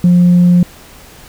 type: tone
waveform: sine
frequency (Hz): 176.7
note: F3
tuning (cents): +21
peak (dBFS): -3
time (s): 0.04-0.63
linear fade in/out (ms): 2
effects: tanh soft clip ceiling -2 dBFS + pink hiss -38 dBFS RMS until 1.28 s